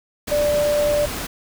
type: tone in noise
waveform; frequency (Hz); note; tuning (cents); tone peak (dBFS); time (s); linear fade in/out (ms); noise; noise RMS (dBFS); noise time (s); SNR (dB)
sine; 589; D5; +5; -16; 0.31-1.06; 10; pink; -28; 0.27-1.27; +9
effects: none